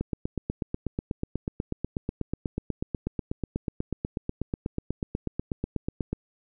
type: click train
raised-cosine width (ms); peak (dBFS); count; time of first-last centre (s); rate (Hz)
3; -15; 51; 0.01-6.13; 8.17
effects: none